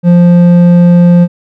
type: tone with hard clipping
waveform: sine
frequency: 174.61 Hz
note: F3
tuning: in tune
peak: -3 dBFS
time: 0.03-1.28 s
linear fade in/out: 50 ms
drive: 6 dB
effects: none